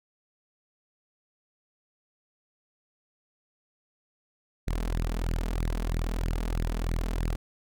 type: tone with flanger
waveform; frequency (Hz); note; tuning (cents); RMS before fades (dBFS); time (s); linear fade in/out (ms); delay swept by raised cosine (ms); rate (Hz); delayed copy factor
sawtooth; 41.2; E1; 0; -29; 4.67-7.36; 10; 0.43 to 4.73; 3.1; +0.75
effects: none

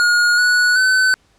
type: tone with pitch steps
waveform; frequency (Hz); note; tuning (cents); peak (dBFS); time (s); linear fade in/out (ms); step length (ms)
square; 1435 / 1469 / 1517; F6 / F#6 / F#6; +47 / -13 / +43; -12; 0-1.14; 0; 380
effects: pink hiss -57 dBFS RMS until 1.38 s + low-pass 8000 Hz 12 dB/octave

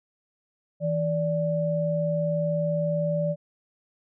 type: tone pair together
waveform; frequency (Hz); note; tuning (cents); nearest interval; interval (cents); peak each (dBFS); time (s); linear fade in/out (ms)
sine; 162.37 / 584; E3 / D5; -26 / -10; octave + minor seventh; 2216; -26 / -25; 0.8-3.36; 50
effects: none

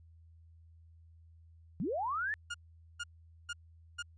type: linear sweep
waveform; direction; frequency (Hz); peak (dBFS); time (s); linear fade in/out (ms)
sine; up; 140 to 1806; -32; 1.8-2.34; 0
type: tone bursts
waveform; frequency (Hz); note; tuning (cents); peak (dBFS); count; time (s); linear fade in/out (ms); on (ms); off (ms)
30% pulse; 1422; F6; +31; -34; 4; 2.5-4.026; 10; 44; 450
effects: added 82 Hz sine -56 dBFS peak until 4.17 s + resampled to 22050 Hz

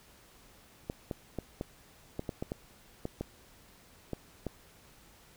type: clicks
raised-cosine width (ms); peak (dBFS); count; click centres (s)
2; -21; 12; 0.899 / 1.112 / 1.387 / 1.611 / 2.194 / 2.292 / 2.425 / 2.519 / 3.054 / 3.21 / 4.133 / 4.467
effects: pink hiss -59 dBFS RMS until 5.36 s

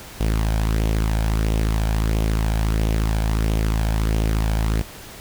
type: tone with flanger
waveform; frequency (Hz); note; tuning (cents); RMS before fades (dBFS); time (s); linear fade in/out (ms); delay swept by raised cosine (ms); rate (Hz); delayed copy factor
sawtooth; 54.1; A1; -29; -20; 0.2-4.82; 10; 0.31 to 1.3; 1.5; +0.5
effects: pink hiss -39 dBFS RMS until 5.2 s

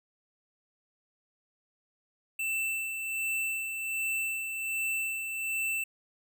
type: tone with tremolo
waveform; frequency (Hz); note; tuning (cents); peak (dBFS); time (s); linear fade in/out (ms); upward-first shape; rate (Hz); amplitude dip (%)
square; 2666; E7; +19; -29; 2.39-5.84; 5; sine; 1.3; 45
effects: none

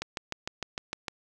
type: click train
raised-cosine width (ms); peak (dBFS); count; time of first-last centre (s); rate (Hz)
0.2; -15; 8; 0.02-1.082; 6.59
effects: none

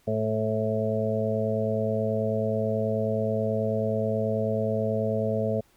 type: harmonic tone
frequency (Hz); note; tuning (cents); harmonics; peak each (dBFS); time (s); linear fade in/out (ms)
109.3; A2; -11; 1 / 2 / 4 / 5 / 6; -30 / -30 / -30 / -30 / -30; 0.07-5.61; 10
effects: pink hiss -63 dBFS RMS until 5.76 s

